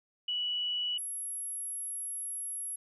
sine tone pair in turn, 2946 / 11203 Hz, F#7 / F9, -8 / +4 cents, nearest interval octave + major seventh, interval 2312 cents, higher second, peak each -30 / -35 dBFS, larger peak first, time 0.28-0.98 / 0.98-2.76 s, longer second, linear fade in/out 5 ms, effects none

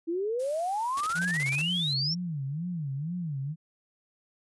sine exponential sweep, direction up, 321.8 to 5588 Hz, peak -27 dBFS, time 0.07-2.15 s, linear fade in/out 20 ms
blue noise, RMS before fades -46 dBFS, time 0.39-1.94 s, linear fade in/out 10 ms
white noise bursts, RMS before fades -37 dBFS, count 11, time 0.97-1.617 s, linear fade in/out 2 ms, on 37 ms, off 24 ms
sine tone with vibrato, 155.56 Hz, D#3, in tune, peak -30 dBFS, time 1.14-3.56 s, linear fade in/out 50 ms, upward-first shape sine, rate 2.1 Hz, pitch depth 250 cents each way
effects resampled to 24000 Hz

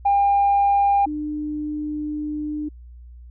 sine tone pair in turn, 802 / 300.4 Hz, G5 / D4, +39 / +39 cents, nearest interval octave + perfect fourth, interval 1700 cents, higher first, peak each -13 / -24 dBFS, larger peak first, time 0.05-1.06 / 1.06-2.69 s, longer second, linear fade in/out 10 ms, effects tanh soft clip ceiling -11 dBFS + added 60 Hz sine -39 dBFS peak until 3.3 s

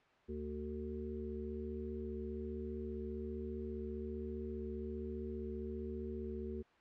harmonic tone, 75.1 Hz, D2, 39 cents sharp, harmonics 1 / 3 / 5 / 6, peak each -45 / -45 / -44 / -50 dBFS, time 0.28-6.63 s, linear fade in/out 20 ms, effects white hiss -67 dBFS RMS until 6.8 s + low-pass 2000 Hz 12 dB/octave

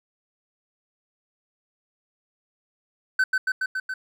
triangle tone with echo, 1524 Hz, G6, 49 cents flat, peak -15 dBFS, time 3.19-3.24 s, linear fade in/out 5 ms, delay 140 ms, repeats 5, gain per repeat -2 dB, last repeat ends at 3.94 s, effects none

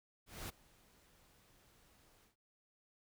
pink noise with ADSR envelope, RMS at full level -44 dBFS, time 0.26-2.36 s, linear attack 230 ms, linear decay 15 ms, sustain -24 dB, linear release 120 ms, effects none

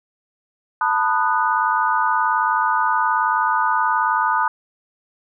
sine chord, B dominant seventh, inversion third, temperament just, 889 / 987.8 / 1234.7 / 1481.6 Hz, A5 / B5 / D#6 / F#6, +18 / 0 / -14 / +2 cents, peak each -21 / -21 / -21 / -23 dBFS, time 0.81-4.48 s, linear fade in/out 2 ms, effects none

